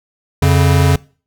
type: tone pair together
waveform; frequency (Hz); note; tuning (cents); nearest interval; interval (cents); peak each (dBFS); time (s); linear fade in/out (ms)
square; 88.5 / 140.59; F2 / C#3; +23 / +25; minor sixth; 802; -12; 0.42-0.96; 5
effects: noise-tail reverb RT60 0.4 s tail -23 dB re dry